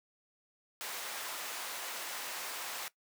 pink high-pass noise, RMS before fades -41 dBFS, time 0.81-2.88 s, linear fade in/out 0 ms, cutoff 770 Hz, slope 12 dB/octave, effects noise-tail reverb RT60 0.1 s tail -18 dB re dry

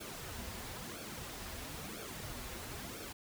pink noise with flanger, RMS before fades -45 dBFS, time 0-3.13 s, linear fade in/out 10 ms, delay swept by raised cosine 1 to 7 ms, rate 1 Hz, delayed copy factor -0.7, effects none

